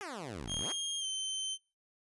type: exponential two-way sweep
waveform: 10% pulse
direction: down then up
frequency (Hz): 430 to 34.88 to 430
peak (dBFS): -32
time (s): 0.01-0.72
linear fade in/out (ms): 0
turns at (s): 0.57
type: tone with pitch glide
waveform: sawtooth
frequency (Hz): 3231 to 3094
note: G#7 to G7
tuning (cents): -48 to -23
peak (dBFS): -31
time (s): 0.47-1.58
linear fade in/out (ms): 50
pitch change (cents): -75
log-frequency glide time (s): 0.99-1.06
effects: noise-tail reverb RT60 0.3 s tail -20 dB re dry + resampled to 24000 Hz

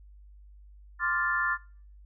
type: chord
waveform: sine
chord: D minor seventh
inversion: third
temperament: equal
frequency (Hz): 1046.5 / 1174.7 / 1396.9 / 1760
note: C6 / D6 / F6 / A6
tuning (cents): 0 / 0 / 0 / 0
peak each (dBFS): -33 / -34 / -30 / -28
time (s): 0.99-1.58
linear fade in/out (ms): 50
effects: noise-tail reverb RT60 0.5 s tail -24 dB re dry + added 50 Hz sine -49 dBFS peak until 2.05 s

